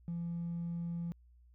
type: tone with hard clipping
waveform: sine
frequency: 170.3 Hz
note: F3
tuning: 43 cents flat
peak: -36 dBFS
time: 0.08-1.12 s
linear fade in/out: 0 ms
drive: 1 dB
effects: added 60 Hz sine -59 dBFS peak until 1.54 s